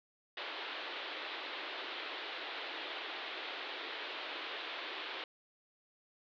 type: band-pass noise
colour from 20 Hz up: white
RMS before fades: -43 dBFS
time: 0.37-5.24 s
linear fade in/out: 2 ms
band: 300 to 3900 Hz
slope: 48 dB/octave
effects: none